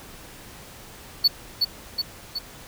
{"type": "tone with echo", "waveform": "triangle", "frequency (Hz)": 4447, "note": "C#8", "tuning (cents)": 5, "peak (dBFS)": -12, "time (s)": [1.24, 1.28], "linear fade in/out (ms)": 10, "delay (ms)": 370, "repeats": 3, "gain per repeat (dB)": -4, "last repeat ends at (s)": 2.39, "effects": ["pink hiss -44 dBFS RMS until 2.67 s"]}